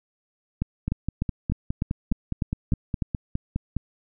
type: two click trains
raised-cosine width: 5 ms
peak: -13 / -11 dBFS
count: 15 / 9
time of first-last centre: 0.88-3.767 / 0.62-3.022 s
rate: 4.85 / 3.33 Hz
effects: none